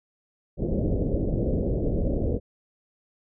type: low-pass noise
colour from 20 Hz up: pink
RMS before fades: -25 dBFS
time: 0.57-2.4 s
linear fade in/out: 50 ms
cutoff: 570 Hz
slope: 48 dB/octave
effects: none